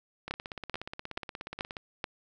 two click trains, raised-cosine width 0.3 ms, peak -16 / -22 dBFS, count 5 / 26, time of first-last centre 0.31-2.042 / 0.28-1.768 s, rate 2.31 / 16.8 Hz, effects none

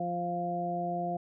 harmonic tone, 174.61 Hz, F3, in tune, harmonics 1 / 2 / 3 / 4, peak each -36 / -39 / -41 / -32 dBFS, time 0-1.17 s, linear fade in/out 5 ms, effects none

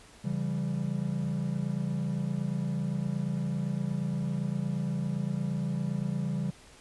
triangle chord, C# diminished, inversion none, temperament equal with one note detuned, 138.59 / 167.99 / 196 Hz, C#3 / E3 / G3, 0 / +33 / 0 cents, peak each -31 dBFS, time 0.24-6.51 s, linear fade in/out 10 ms, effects pink hiss -54 dBFS RMS until 6.8 s + resampled to 24000 Hz

